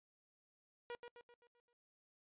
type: tone with echo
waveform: sawtooth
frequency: 479 Hz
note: A#4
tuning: 47 cents sharp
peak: -40 dBFS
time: 0.9-0.95 s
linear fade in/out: 0 ms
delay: 130 ms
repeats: 6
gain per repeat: -6 dB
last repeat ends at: 1.73 s
effects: noise-tail reverb RT60 0.1 s tail -26 dB re dry + resampled to 8000 Hz